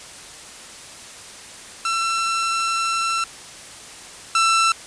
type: tone pair in turn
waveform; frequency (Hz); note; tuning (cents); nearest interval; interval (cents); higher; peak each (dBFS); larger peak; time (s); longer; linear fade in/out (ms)
sawtooth; 1344 / 1336.3; E6 / E6; +33 / +23; unison; 10; first; -16 / -11; second; 1.85-3.24 / 4.35-4.72; first; 2
effects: white hiss -39 dBFS RMS until 4.86 s + resampled to 22050 Hz